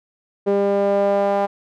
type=tone with band-pass filter sweep; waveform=sawtooth; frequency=200 Hz; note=G3; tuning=35 cents sharp; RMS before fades=-18 dBFS; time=0.46-1.47 s; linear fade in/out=20 ms; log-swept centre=460 to 730 Hz; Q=3.6; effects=none